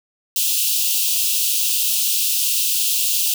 white high-pass noise, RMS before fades -19 dBFS, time 0.36-3.34 s, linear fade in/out 2 ms, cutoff 2600 Hz, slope 96 dB/octave, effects none

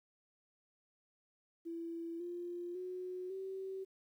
sine tone with pitch steps, 334.3 / 349.7 / 365.8 / 382.7 Hz, E4 / F4 / F#4 / G4, +24 / +2 / -20 / -42 cents, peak -40 dBFS, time 1.65-3.85 s, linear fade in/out 20 ms, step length 550 ms, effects 12-bit

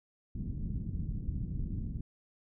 pink low-pass noise, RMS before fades -36 dBFS, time 0.35-2.01 s, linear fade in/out 5 ms, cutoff 220 Hz, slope 24 dB/octave, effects none

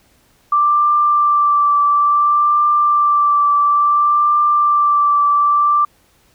sine tone with vibrato, 1174.7 Hz, D6, in tune, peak -10 dBFS, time 0.52-5.85 s, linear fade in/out 5 ms, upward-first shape triangle, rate 0.58 Hz, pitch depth 19 cents each way, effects pink hiss -55 dBFS RMS until 6.34 s

